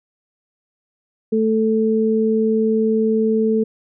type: tone pair together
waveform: sine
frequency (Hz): 220 / 440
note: A3 / A4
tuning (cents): 0 / 0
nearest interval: octave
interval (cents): 1200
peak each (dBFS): -17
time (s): 1.32-3.64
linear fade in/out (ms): 10
effects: none

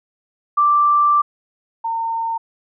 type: tone pair in turn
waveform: sine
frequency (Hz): 1174.7 / 911.4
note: D6 / A#5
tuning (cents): 0 / -39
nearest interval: major third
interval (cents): 439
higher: first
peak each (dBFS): -11 / -19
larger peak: first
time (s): 0.57-1.22 / 1.84-2.38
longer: first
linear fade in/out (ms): 10
effects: none

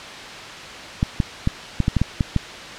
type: clicks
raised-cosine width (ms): 5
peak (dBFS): -5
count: 9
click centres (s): 1.029 / 1.202 / 1.474 / 1.803 / 1.881 / 1.967 / 2.016 / 2.208 / 2.363
effects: white hiss -34 dBFS RMS until 2.78 s + low-pass 4000 Hz 12 dB/octave

